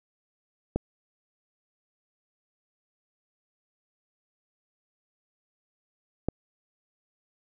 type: clicks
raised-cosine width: 2 ms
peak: -12 dBFS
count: 2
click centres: 0.76 / 6.286 s
effects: none